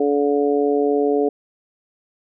harmonic tone, 143.6 Hz, D3, 39 cents flat, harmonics 2 / 3 / 4 / 5, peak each -21 / -17 / -26 / -26 dBFS, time 0-1.29 s, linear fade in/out 5 ms, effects none

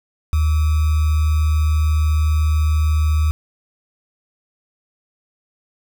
sine tone with sample-and-hold, 77 Hz, D#2, 17 cents flat, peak -13 dBFS, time 0.33-3.31 s, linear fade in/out 0 ms, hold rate 1225 Hz, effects none

